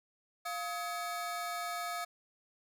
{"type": "ring-modulated tone", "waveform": "35% pulse", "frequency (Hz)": 985, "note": "B5", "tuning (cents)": -5, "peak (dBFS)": -31, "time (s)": [0.45, 2.05], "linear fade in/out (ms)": 10, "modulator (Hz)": 286, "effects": []}